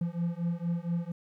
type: beating tone pair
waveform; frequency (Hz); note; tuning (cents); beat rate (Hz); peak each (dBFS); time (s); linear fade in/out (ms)
triangle; 169 / 173.3; E3 / F3; +43 / -13; 4.3; -30; 0.01-1.12; 5
effects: 11-bit